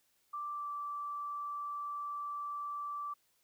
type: tone with pitch glide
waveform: sine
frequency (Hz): 1174.7 to 1164.6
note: D6 to D6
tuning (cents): 0 to -15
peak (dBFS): -37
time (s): 0.33-3.14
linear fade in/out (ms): 10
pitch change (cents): -15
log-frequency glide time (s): 0.52-0.69
effects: white hiss -74 dBFS RMS until 3.43 s